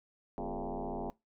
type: tone with frequency modulation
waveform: sine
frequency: 217.5 Hz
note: A3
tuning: 20 cents flat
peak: -35 dBFS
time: 0.38-1.1 s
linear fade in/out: 0 ms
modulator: 94.6 Hz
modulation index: 6.8
effects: noise-tail reverb RT60 0.2 s tail -21 dB re dry